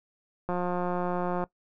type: click train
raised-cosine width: 1 ms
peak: -17 dBFS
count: 170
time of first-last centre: 0.49-1.439 s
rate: 178 Hz
effects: noise-tail reverb RT60 0.1 s tail -20 dB re dry